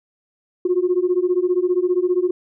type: beating tone pair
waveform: sine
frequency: 353.3 / 368.3 Hz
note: F4 / F#4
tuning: +20 / -8 cents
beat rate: 15 Hz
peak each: -18 dBFS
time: 0.65-2.31 s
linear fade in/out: 5 ms
effects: tanh soft clip ceiling -9 dBFS